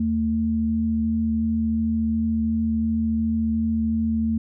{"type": "tone pair together", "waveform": "sine", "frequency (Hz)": [79.3, 224.3], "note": ["D#2", "A3"], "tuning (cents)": [33, 34], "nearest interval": "octave + tritone", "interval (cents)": 1801, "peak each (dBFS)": [-28, -20], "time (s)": [0, 4.38], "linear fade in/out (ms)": 5, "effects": []}